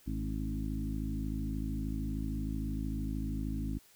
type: harmonic tone with a mistuned harmonic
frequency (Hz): 53.1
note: G#1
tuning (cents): +39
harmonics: 1 / 2 / 3 / 4 / 5 / 6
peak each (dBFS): -36 / -41 / -42 / -41 / -40 / -46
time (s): 0.06-3.79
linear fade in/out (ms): 20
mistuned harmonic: 5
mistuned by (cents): +21
effects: white hiss -62 dBFS RMS until 3.95 s